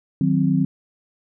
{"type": "chord", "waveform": "sine", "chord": "C diminished", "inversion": "first", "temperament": "equal", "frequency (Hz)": [155.56, 185, 261.6], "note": ["Eb3", "Gb3", "C4"], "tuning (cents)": [0, 0, 0], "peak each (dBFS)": -20, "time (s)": [0.21, 0.65], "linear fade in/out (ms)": 2, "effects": []}